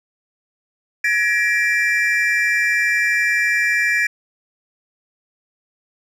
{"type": "tone cluster", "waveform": "triangle", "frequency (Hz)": [1688, 1900, 2351], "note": ["G#6", "A#6", "D7"], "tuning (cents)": [28, 33, 1], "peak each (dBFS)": -18, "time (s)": [1.04, 4.07], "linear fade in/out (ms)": 5, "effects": []}